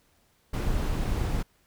brown noise, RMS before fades -27 dBFS, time 0.53-1.43 s, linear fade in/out 10 ms, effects pink hiss -66 dBFS RMS until 1.66 s

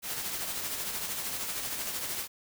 white noise with tremolo, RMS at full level -33 dBFS, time 0.02-2.28 s, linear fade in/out 50 ms, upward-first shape triangle, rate 13 Hz, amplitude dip 45%, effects none

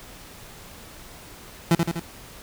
30% pulse tone with echo, 168 Hz, E3, 33 cents sharp, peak -12 dBFS, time 1.71-1.75 s, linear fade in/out 2 ms, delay 82 ms, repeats 3, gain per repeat -4 dB, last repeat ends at 1.996 s, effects pink hiss -44 dBFS RMS until 2.42 s

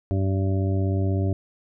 harmonic tone, 96.3 Hz, G2, 30 cents flat, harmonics 1 / 2 / 3 / 4 / 6 / 7, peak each -21 / -31 / -30 / -32 / -36 / -38 dBFS, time 0.11-1.33 s, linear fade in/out 0 ms, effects none

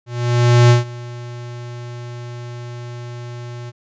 square tone with ADSR envelope, 120.5 Hz, B2, 42 cents flat, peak -7 dBFS, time 0.06-3.72 s, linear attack 640 ms, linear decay 140 ms, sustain -22 dB, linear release 34 ms, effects resampled to 16000 Hz

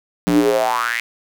square tone with high-pass filter sweep, 58.5 Hz, A#1, 7 cents sharp, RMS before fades -17 dBFS, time 0.27-1 s, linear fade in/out 0 ms, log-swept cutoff 210 to 2200 Hz, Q 6.8, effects none

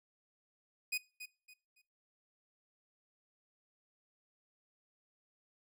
sawtooth tone with echo, 2489 Hz, D#7, in tune, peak -30 dBFS, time 0.92-0.98 s, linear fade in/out 10 ms, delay 280 ms, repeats 3, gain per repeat -11 dB, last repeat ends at 1.82 s, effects noise-tail reverb RT60 0.4 s tail -23 dB re dry

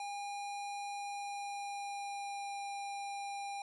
square tone with pitch glide, 810 to 801.6 Hz, G#5 to G5, -43 to +38 cents, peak -40 dBFS, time 0-3.62 s, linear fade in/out 2 ms, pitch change -19 cents, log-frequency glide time 0.94-2.6 s, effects resampled to 24000 Hz

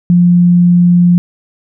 sine tone, 175.6 Hz, F3, 10 cents sharp, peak -4 dBFS, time 0.1-1.18 s, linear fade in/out 0 ms, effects none

